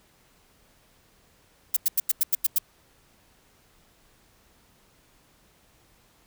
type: noise bursts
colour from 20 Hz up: violet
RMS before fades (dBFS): -21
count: 8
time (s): 1.74-2.585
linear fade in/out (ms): 5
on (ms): 26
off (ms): 91
effects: pink hiss -61 dBFS RMS until 6.26 s